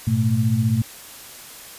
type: tone cluster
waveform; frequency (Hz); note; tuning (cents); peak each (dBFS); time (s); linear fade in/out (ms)
sine; 104.8 / 119.9 / 221.5; G#2 / A#2 / A3; +16 / +49 / +12; -22 / -19 / -22; 0.07-0.82; 5
effects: white hiss -40 dBFS RMS until 1.78 s + resampled to 32000 Hz